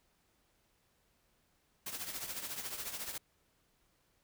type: noise with tremolo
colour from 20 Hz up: white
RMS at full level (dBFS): -39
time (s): 1.86-3.18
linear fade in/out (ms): 5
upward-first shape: triangle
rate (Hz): 14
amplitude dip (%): 70
effects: pink hiss -74 dBFS RMS until 4.23 s